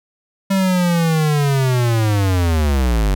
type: linear sweep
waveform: square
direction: down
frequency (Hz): 196 to 46.25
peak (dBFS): -14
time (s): 0.5-3.15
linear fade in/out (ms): 10
effects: none